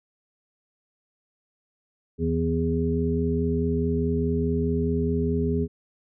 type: harmonic tone with a mistuned harmonic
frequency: 82.41 Hz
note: E2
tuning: in tune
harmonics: 1 / 2 / 3 / 5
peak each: -27 / -27 / -27 / -27 dBFS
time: 2.18-5.68 s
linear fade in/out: 50 ms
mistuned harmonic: 2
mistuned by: -25 cents
effects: none